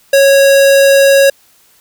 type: tone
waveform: square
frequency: 551 Hz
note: C#5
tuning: 11 cents flat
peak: -5 dBFS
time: 0.13-1.3 s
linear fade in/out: 5 ms
effects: white hiss -49 dBFS RMS until 1.8 s